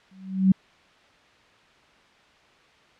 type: tone with exponential growth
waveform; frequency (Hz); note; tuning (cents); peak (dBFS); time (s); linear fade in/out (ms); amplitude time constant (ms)
sine; 190; F#3; +46; -11; 0.11-0.52; 5; 87
effects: white hiss -56 dBFS RMS until 2.99 s + low-pass 3000 Hz 12 dB/octave